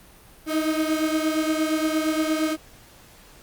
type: beating tone pair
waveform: 35% pulse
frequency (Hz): 311.1 / 319.7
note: D#4 / D#4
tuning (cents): 0 / +47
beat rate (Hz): 8.6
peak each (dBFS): -21 / -25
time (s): 0.46-2.57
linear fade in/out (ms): 50
effects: pink hiss -50 dBFS RMS until 3.42 s + Opus 32 kbps